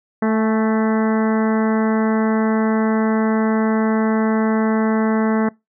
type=harmonic tone with a mistuned harmonic; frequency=220 Hz; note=A3; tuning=in tune; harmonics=1 / 2 / 3 / 4 / 5 / 6 / 7 / 8 / 9; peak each=-16 / -22 / -26 / -28 / -30 / -32 / -33 / -34 / -35 dBFS; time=0.22-5.49 s; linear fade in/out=5 ms; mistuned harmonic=4; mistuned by=-27 cents; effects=noise-tail reverb RT60 0.2 s tail -24 dB re dry